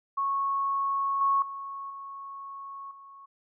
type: tone with level steps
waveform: sine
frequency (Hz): 1102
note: C#6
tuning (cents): -11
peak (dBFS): -25 / -21 / -35 / -38 / -46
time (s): 0.17-3.26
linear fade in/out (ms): 10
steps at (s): 1.21 / 1.42 / 1.9 / 2.91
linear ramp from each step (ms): 2
effects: none